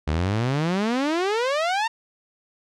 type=exponential sweep; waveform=sawtooth; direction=up; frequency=72 to 932.3 Hz; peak=-17 dBFS; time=0.07-1.88 s; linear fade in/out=10 ms; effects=low-pass 5000 Hz 12 dB/octave